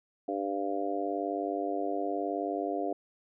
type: harmonic tone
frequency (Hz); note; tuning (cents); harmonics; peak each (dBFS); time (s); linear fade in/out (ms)
99.1; G2; +19; 3 / 4 / 5 / 6 / 7; -35 / -36 / -38 / -39 / -34; 0.28-2.93; 5
effects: none